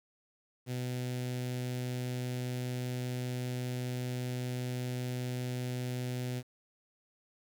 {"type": "tone with notch filter", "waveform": "sawtooth", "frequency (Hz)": 125.1, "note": "B2", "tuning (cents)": 23, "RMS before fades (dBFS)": -36, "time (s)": [0.66, 6.43], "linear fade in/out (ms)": 50, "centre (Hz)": 1100, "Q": 0.93, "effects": ["10-bit"]}